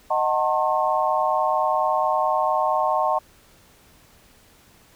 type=chord; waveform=sine; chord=D# diminished seventh; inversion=none; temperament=just; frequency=622.3 / 746.7 / 896 / 1075.3 Hz; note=D#5 / F#5 / A5 / C6; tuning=0 / +16 / +31 / +47 cents; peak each=-24 dBFS; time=0.1-3.19 s; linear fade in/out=10 ms; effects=pink hiss -54 dBFS RMS until 4.95 s